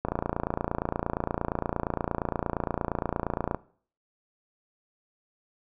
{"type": "click train", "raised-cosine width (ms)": 1, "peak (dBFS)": -13, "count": 101, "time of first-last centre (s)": [0.05, 3.547], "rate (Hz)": 28.6, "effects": ["noise-tail reverb RT60 0.5 s tail -19 dB re dry"]}